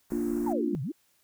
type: band-stop noise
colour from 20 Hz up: pink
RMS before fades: -46 dBFS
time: 0.1-0.53 s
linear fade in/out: 5 ms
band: 1700 to 6800 Hz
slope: 24 dB/octave
type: chord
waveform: sine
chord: Bb major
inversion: none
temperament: equal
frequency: 233.1 / 293.7 / 349.2 Hz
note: Bb3 / D4 / F4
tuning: 0 / 0 / 0 cents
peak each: -31 dBFS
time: 0.12-0.75 s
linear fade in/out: 0 ms
type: exponential two-way sweep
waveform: sine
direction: down then up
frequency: 982 to 120.2 to 371.1 Hz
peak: -30 dBFS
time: 0.46-0.92 s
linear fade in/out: 10 ms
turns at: 0.82 s
effects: white hiss -68 dBFS RMS until 1.23 s